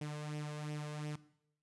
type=tone with flanger; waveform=sawtooth; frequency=150 Hz; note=D3; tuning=37 cents sharp; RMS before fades=-42 dBFS; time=0.01-1.16 s; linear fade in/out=5 ms; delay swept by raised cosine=0.35 to 1.95 ms; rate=2.8 Hz; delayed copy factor=+0.55; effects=noise-tail reverb RT60 0.7 s tail -17 dB re dry + resampled to 24000 Hz